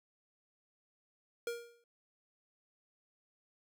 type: tone with exponential decay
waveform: square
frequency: 471.5 Hz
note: A#4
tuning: 20 cents sharp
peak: -34 dBFS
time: 1.47-1.84 s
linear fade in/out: 2 ms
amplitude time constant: 80 ms
effects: none